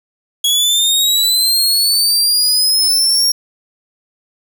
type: linear sweep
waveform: sawtooth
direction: up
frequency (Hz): 3322 to 5588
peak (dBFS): -8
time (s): 0.44-3.32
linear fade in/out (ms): 5
effects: none